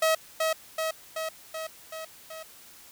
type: tone with echo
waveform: sawtooth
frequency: 640 Hz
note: D#5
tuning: 49 cents sharp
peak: -17 dBFS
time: 0.02-0.15 s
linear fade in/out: 5 ms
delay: 380 ms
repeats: 6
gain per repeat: -3 dB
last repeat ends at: 2.43 s
effects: white hiss -51 dBFS RMS until 2.91 s